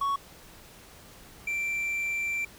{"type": "tone pair in turn", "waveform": "triangle", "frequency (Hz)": [1113, 2349], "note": ["C#6", "D7"], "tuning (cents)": [7, 0], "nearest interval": "octave + minor second", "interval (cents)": 1293, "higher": "second", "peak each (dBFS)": [-23, -26], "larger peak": "first", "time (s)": [[0.01, 0.16], [1.47, 2.45]], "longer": "second", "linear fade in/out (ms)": 5, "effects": ["pink hiss -51 dBFS RMS until 2.58 s"]}